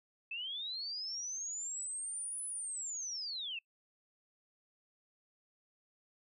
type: linear two-way sweep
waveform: sine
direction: up then down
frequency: 2581 to 10100 to 2581 Hz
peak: -38 dBFS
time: 0.31-3.59 s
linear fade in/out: 5 ms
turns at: 2.45 s
effects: noise-tail reverb RT60 0.1 s tail -25 dB re dry